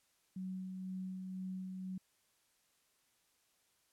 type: tone with tremolo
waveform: sine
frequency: 186.8 Hz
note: F#3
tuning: 17 cents sharp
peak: -39 dBFS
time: 0.36-1.98 s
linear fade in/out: 5 ms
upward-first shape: sine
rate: 2 Hz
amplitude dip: 30%
effects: white hiss -75 dBFS RMS until 3.92 s + low-pass 12000 Hz 12 dB/octave